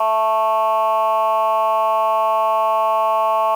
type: chord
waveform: sine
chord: A major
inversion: second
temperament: just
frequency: 660 / 880 / 1100 Hz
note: E5 / A5 / C#6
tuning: +2 / 0 / -14 cents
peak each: -17 dBFS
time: 0-3.55 s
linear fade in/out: 5 ms
effects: tanh soft clip ceiling -9 dBFS + 7-bit